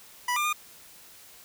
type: tone with pitch steps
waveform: 25% pulse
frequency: 982 / 1197 / 1216 Hz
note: B5 / D6 / D#6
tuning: -10 / +33 / -40 cents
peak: -21 dBFS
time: 0.28-0.529 s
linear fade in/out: 5 ms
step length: 83 ms
effects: white hiss -51 dBFS RMS until 1.44 s